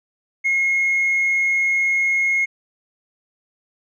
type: tone with tanh clipping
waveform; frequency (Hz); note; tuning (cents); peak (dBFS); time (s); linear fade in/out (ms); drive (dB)
triangle; 2158; C#7; -47; -16; 0.44-2.46; 20; 5
effects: none